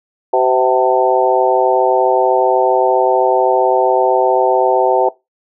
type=harmonic tone with a mistuned harmonic; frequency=127.7 Hz; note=C3; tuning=42 cents flat; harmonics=3 / 4 / 5 / 6 / 7; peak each=-16 / -16 / -16 / -16 / -16 dBFS; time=0.33-5.09 s; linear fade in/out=5 ms; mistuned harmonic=5; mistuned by=+42 cents; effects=noise-tail reverb RT60 0.2 s tail -19 dB re dry